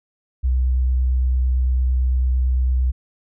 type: tone with vibrato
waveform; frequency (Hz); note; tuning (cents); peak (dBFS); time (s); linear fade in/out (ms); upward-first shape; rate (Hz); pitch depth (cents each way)
sine; 63.4; B1; +46; -15; 0.43-2.92; 20; sine; 8.9; 11
effects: none